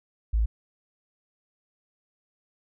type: tone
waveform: sine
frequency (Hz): 54.9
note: A1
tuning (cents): -3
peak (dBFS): -20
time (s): 0.33-0.46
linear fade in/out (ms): 10
effects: none